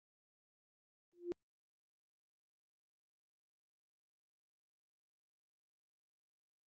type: tone with exponential growth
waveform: sine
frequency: 349.2 Hz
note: F4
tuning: in tune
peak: -33 dBFS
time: 1.13-1.32 s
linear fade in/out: 0 ms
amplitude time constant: 41 ms
effects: Opus 24 kbps